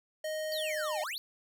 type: tone with pitch glide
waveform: square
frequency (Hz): 622 to 614.5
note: D#5 to D#5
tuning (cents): -1 to -22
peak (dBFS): -34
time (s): 0.24-1.04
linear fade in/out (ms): 5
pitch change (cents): -21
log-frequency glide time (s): 0.67-0.75
type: exponential two-way sweep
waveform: square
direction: down then up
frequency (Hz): 4683 to 688 to 4683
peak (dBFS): -36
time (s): 0.52-1.18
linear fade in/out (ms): 0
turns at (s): 1.01
effects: none